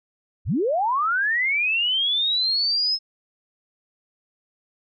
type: linear sweep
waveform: sine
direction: up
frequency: 47.06 to 5210 Hz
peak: -19 dBFS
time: 0.45-2.99 s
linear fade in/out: 50 ms
effects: none